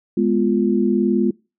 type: chord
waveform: sine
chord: F diminished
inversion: first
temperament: equal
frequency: 207.7 / 246.9 / 349.2 Hz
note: Ab3 / Cb4 / F4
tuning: 0 / 0 / 0 cents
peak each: -18 / -20 / -19 dBFS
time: 0.17-1.31 s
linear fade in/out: 5 ms
effects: noise-tail reverb RT60 0.3 s tail -24 dB re dry